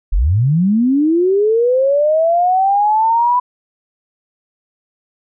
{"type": "linear sweep", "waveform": "sine", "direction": "up", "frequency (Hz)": [33, 996], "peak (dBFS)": -10, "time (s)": [0.12, 3.4], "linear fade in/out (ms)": 10, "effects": []}